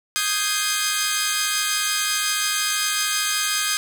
10% pulse chord, Ab major seventh, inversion second, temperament equal, 1244.5 / 1568 / 1661.2 / 2093 Hz, Eb6 / G6 / Ab6 / C7, 0 / 0 / 0 / 0 cents, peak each -17 / -17 / -18 / -19 dBFS, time 0.16-3.77 s, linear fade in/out 0 ms, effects none

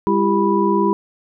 sine tone cluster, 200.6 / 338.3 / 397.5 / 984 Hz, G3 / E4 / G4 / B5, +40 / +45 / +24 / -7 cents, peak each -19 dBFS, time 0.07-0.93 s, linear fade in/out 0 ms, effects none

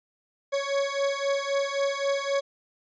40% pulse beating tone pair, 554.4 / 558.2 Hz, C#5 / C#5, 0 / +12 cents, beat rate 3.8 Hz, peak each -27 dBFS, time 0.52-2.41 s, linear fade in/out 20 ms, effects resampled to 16000 Hz

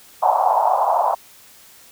pink band-pass noise, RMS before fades -17 dBFS, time 0.22-1.15 s, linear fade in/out 10 ms, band 670 to 980 Hz, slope 48 dB/octave, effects white hiss -47 dBFS RMS until 1.91 s

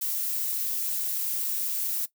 violet noise, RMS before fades -29 dBFS, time 0.01-2.06 s, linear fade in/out 10 ms, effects noise-tail reverb RT60 0.1 s tail -17 dB re dry

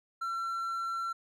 triangle tone, 1354 Hz, E6, 46 cents sharp, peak -30 dBFS, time 0.21-1.13 s, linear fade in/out 10 ms, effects none

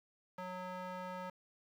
square tone with band-pass filter, 183.1 Hz, F#3, 18 cents flat, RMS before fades -44 dBFS, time 0.38-1.3 s, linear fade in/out 5 ms, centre 980 Hz, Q 1.3, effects 11-bit

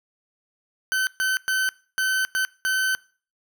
40% pulse tone bursts at uneven times, 1528 Hz, G6, 45 cents flat, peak -20 dBFS, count 6, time 0.92-1.07 / 1.2-1.37 / 1.48-1.69 / 1.98-2.25 / 2.35-2.45 / 2.65-2.95 s, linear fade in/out 0 ms, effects noise-tail reverb RT60 0.4 s tail -22 dB re dry

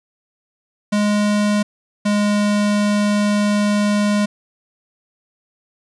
square tone pair in turn, 207.7 / 206.8 Hz, G#3 / G#3, 0 / -7 cents, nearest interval unison, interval 7 cents, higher first, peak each -15 dBFS, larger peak neither, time 0.92-1.63 / 2.05-4.26 s, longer second, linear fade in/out 10 ms, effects resampled to 22050 Hz + 8-bit

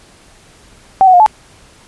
sine tone with pitch steps, 767 / 742 / 712 / 863 Hz, G5 / F#5 / F5 / A5, -38 / +5 / +33 / -34 cents, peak -3 dBFS, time 1.01-1.262 s, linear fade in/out 0 ms, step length 63 ms, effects pink hiss -44 dBFS RMS until 1.87 s + resampled to 24000 Hz

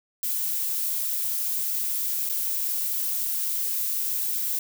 violet noise with dropouts, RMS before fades -27 dBFS, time 0.23-4.59 s, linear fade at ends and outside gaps 2 ms, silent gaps 2.291-2.296 s, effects none

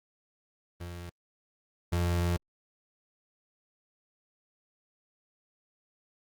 35% pulse tone pair in turn, 87 / 87 Hz, F2 / F2, -6 / -6 cents, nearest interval unison, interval 0 cents, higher neither, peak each -35 / -24 dBFS, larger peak second, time 0.8-1.1 / 1.92-2.37 s, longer second, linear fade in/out 10 ms, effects Opus 24 kbps

